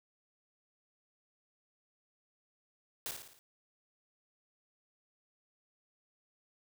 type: noise with echo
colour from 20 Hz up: white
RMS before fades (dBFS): -39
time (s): 3.06-3.11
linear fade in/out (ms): 0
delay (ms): 56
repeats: 5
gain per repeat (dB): -5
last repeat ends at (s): 3.39
effects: none